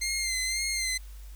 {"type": "tone with vibrato", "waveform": "15% pulse", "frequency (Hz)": 2093, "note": "C7", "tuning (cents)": 0, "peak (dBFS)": -21, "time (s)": [0.01, 0.98], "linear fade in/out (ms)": 10, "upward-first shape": "sine", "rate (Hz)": 1.9, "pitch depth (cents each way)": 44, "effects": ["added 50 Hz sine -41 dBFS peak until 1.35 s", "white hiss -57 dBFS RMS until 1.35 s"]}